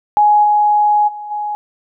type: tone with level steps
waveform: sine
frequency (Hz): 836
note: G#5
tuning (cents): +11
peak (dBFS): -7 / -9 / -25 / -18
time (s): 0.17-1.55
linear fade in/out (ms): 0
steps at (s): 0.43 / 1.07 / 1.3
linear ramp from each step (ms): 20
effects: none